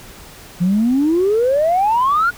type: exponential sweep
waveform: sine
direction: up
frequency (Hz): 170.5 to 1461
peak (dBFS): -11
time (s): 0.6-2.31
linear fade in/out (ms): 20
effects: tanh soft clip ceiling -8 dBFS + pink hiss -39 dBFS RMS until 2.37 s